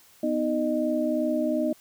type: tone cluster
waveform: sine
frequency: 249.7 / 312.4 / 613 Hz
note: B3 / D#4 / D#5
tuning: +19 / +7 / -26 cents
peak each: -27 dBFS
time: 0.23-1.73 s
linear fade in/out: 5 ms
effects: white hiss -56 dBFS RMS until 1.8 s